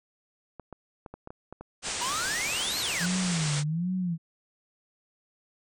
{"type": "clicks", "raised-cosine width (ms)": 1, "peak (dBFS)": -27, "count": 10, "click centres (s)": [0.597, 0.727, 1.062, 1.14, 1.274, 1.305, 1.526, 1.61, 1.885, 2.256]}
{"type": "low-pass noise", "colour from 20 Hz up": "white", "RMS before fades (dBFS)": -33, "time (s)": [1.82, 3.64], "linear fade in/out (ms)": 50, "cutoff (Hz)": 9100, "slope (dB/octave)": 96}
{"type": "exponential two-way sweep", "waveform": "square", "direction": "up then down", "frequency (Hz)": [932.3, 4435, 1429], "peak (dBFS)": -31, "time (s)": [2.01, 3.06], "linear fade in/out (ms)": 5, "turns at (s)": 2.79}
{"type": "tone with vibrato", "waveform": "sine", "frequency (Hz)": 164.81, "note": "E3", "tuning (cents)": 0, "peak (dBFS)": -26, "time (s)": [2.99, 4.18], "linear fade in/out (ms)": 50, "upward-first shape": "sine", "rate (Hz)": 1.3, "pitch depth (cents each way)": 210}
{"effects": []}